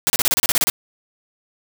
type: noise bursts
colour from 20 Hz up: white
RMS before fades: -17 dBFS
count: 11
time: 0.07-0.699 s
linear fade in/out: 0 ms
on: 29 ms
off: 31 ms
effects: none